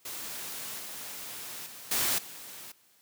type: noise with level steps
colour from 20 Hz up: white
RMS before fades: -39 / -41 / -46 / -28 / -45 dBFS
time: 0.05-2.72 s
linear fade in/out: 5 ms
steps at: 0.79 / 1.66 / 1.91 / 2.18 s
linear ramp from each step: 5 ms
effects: white hiss -64 dBFS RMS until 3.01 s + high-pass 100 Hz 12 dB/octave